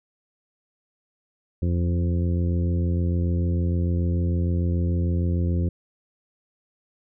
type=harmonic tone with a mistuned harmonic; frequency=86.7 Hz; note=F2; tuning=12 cents flat; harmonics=1 / 2 / 3 / 4 / 5 / 6; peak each=-21 / -27 / -33 / -34 / -41 / -40 dBFS; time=1.62-5.69 s; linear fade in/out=5 ms; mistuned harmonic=1; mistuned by=-27 cents; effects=none